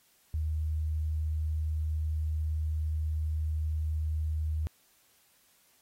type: tone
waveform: sine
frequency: 77.78 Hz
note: D#2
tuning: in tune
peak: -28 dBFS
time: 0.34-4.67 s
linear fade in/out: 0 ms
effects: white hiss -66 dBFS RMS until 5.81 s + AAC 48 kbps